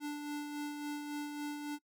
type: tone with tremolo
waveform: square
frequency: 293.7 Hz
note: D4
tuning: in tune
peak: -37 dBFS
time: 0-1.79 s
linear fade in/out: 50 ms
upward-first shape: sine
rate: 3.6 Hz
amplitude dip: 40%
effects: noise-tail reverb RT60 0.1 s tail -23 dB re dry